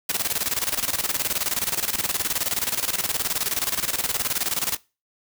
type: noise with tremolo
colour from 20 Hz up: white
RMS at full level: -23 dBFS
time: 0.09-4.77 s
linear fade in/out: 5 ms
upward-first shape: square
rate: 19 Hz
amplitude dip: 75%
effects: noise-tail reverb RT60 0.3 s tail -22 dB re dry